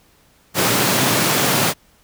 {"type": "high-pass noise", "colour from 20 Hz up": "pink", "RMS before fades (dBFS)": -17, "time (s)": [0.54, 1.74], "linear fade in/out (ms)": 50, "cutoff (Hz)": 110, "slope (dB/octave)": 48, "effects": ["pink hiss -55 dBFS RMS until 2.03 s"]}